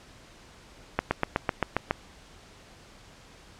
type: slowing click train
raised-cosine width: 0.5 ms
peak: -8 dBFS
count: 8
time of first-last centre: 0.99-1.909 s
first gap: 120 ms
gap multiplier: 1.03
effects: pink hiss -52 dBFS RMS until 3.59 s + low-pass 7000 Hz 12 dB/octave